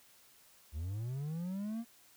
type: linear sweep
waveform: triangle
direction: up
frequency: 69.3 to 237.2 Hz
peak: -34 dBFS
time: 0.72-1.85 s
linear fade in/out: 50 ms
effects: white hiss -63 dBFS RMS until 2.16 s